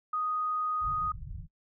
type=tone; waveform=sine; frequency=1244.5 Hz; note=D#6; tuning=in tune; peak=-28 dBFS; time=0.13-1.12 s; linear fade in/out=5 ms
type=low-pass noise; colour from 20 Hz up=pink; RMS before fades=-41 dBFS; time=0.8-1.48 s; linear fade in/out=50 ms; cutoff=170 Hz; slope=96 dB/octave
effects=noise-tail reverb RT60 0.1 s tail -24 dB re dry